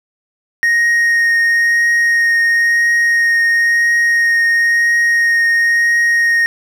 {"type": "tone with vibrato", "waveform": "triangle", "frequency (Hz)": 1864.7, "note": "A#6", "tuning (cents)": 0, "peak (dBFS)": -8, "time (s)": [0.63, 6.46], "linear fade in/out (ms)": 0, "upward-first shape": "triangle", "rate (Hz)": 0.98, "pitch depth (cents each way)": 10, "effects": []}